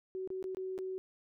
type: tone with dropouts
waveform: sine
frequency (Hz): 375.8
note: F#4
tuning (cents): +27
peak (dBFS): -36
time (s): 0.15-0.98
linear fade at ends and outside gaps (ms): 0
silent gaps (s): 0.275-0.303 / 0.427-0.441 / 0.548-0.57 / 0.779-0.788
effects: none